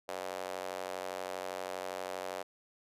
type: tone with high-pass filter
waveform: square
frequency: 46.25 Hz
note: F#1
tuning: in tune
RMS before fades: -40 dBFS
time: 0.08-2.43 s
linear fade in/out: 10 ms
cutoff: 580 Hz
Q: 2.4
effects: resampled to 32000 Hz